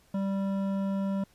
sine tone with hard clipping, 195.5 Hz, G3, 4 cents flat, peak -29 dBFS, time 0.14-1.24 s, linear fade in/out 5 ms, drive 11 dB, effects pink hiss -63 dBFS RMS until 1.34 s + resampled to 32000 Hz

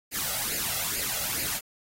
white noise with flanger, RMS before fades -30 dBFS, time 0.11-1.61 s, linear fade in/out 50 ms, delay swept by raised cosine 0.42 to 1.52 ms, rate 2.3 Hz, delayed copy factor +0.7, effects AAC 48 kbps

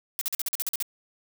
blue noise bursts, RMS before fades -28 dBFS, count 10, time 0.19-0.825 s, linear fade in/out 0 ms, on 23 ms, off 45 ms, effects none

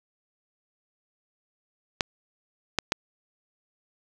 clicks, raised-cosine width 0.2 ms, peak -5 dBFS, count 3, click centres 2.008 / 2.787 / 2.921 s, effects none

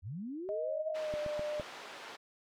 sine linear sweep, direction up, 75.9 to 698.5 Hz, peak -38 dBFS, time 0.02-0.95 s, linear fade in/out 50 ms
sine tone with pitch glide, 625 to 599.5 Hz, D#5 to D5, +8 to +36 cents, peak -34 dBFS, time 0.49-1.61 s, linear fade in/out 0 ms, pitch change -72 cents, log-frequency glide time 0.99-1.17 s
pink band-pass noise, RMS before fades -48 dBFS, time 0.94-2.17 s, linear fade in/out 20 ms, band 520 to 3900 Hz, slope 12 dB/octave
clicks, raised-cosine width 3 ms, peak -30 dBFS, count 4, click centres 1.139 / 1.263 / 1.394 / 1.598 s
effects none

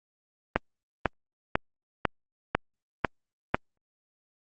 click train, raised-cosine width 0.5 ms, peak -6 dBFS, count 7, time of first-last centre 0.56-3.545 s, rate 2.01 Hz, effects Opus 24 kbps

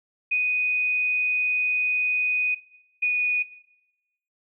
sine tone pair in turn, 2489 / 2470 Hz, D#7 / D#7, 0 / -13 cents, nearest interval unison, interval 13 cents, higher first, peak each -20 / -19 dBFS, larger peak second, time 0.31-2.55 / 3.02-3.43 s, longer first, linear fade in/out 10 ms, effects noise-tail reverb RT60 0.9 s tail -17 dB re dry

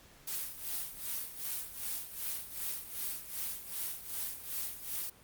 blue noise with tremolo, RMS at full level -36 dBFS, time 0.27-5.1 s, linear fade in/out 5 ms, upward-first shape sine, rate 2.6 Hz, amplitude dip 75%, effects pink hiss -59 dBFS RMS until 5.23 s + Opus 48 kbps

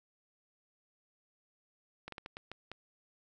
slowing click train, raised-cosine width 0.3 ms, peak -27 dBFS, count 7, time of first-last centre 2.08-2.716 s, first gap 43 ms, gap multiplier 1.36, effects none

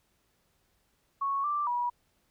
sine tone with pitch steps, 1106 / 1176 / 968 Hz, C#6 / D6 / B5, -4 / +2 / -35 cents, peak -27 dBFS, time 1.21-1.9 s, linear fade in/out 10 ms, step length 230 ms, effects pink hiss -72 dBFS RMS until 2.3 s

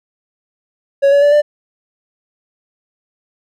triangle tone with pitch steps, 556 / 567.7 / 579.6 / 591.8 Hz, C#5 / C#5 / D5 / D5, +5 / +41 / -23 / +13 cents, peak -5 dBFS, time 1.02-1.42 s, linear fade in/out 20 ms, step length 100 ms, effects none

